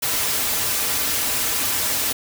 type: noise with comb filter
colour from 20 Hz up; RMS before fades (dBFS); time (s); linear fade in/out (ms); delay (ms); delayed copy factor
white; -22; 0.02-2.13; 10; 5.5; -0.55
effects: none